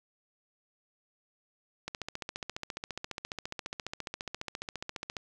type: click train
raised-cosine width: 0.2 ms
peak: -19 dBFS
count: 49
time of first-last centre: 1.88-5.168 s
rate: 14.6 Hz
effects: none